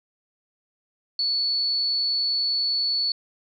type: tone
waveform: sine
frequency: 4435 Hz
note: C#8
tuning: in tune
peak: -21 dBFS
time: 1.19-3.12 s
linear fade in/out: 2 ms
effects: none